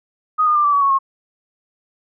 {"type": "tone with pitch steps", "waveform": "sine", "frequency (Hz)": [1248, 1218.8, 1190.3, 1162.4, 1135.2, 1108.6, 1082.7], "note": ["D#6", "D#6", "D6", "D6", "C#6", "C#6", "C#6"], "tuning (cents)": [5, -36, 23, -18, 41, 0, -41], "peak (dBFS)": -12, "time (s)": [0.38, 0.989], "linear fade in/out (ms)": 20, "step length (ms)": 87, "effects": []}